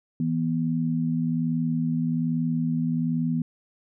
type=tone pair together; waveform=sine; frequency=162.9 / 244.1 Hz; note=E3 / B3; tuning=-20 / -20 cents; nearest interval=perfect fifth; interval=700 cents; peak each=-25 dBFS; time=0.2-3.42 s; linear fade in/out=2 ms; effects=none